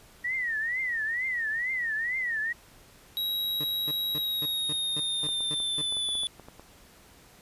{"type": "tone with vibrato", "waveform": "sine", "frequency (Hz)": 1900, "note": "A#6", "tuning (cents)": 33, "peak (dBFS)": -27, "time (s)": [0.24, 2.53], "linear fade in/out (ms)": 10, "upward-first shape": "triangle", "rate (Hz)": 2.2, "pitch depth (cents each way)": 190}
{"type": "tone with pitch glide", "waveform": "square", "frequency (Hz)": [3844, 3464], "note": ["B7", "A7"], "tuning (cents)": [-48, -28], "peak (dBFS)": -28, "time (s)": [3.17, 6.27], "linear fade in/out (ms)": 0, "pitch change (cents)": -180, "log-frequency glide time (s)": [4.12, 6.12]}
{"type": "tone bursts", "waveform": "20% pulse", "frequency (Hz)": 150, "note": "D3", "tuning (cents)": 37, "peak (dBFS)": -31, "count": 9, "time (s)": [3.6, 5.818], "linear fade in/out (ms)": 5, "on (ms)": 42, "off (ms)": 230}
{"type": "clicks", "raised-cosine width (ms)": 1, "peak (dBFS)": -31, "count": 12, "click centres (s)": [5.233, 5.289, 5.406, 5.602, 5.924, 5.969, 6.089, 6.153, 6.234, 6.397, 6.485, 6.596]}
{"effects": ["pink hiss -55 dBFS RMS until 7.41 s", "resampled to 32000 Hz"]}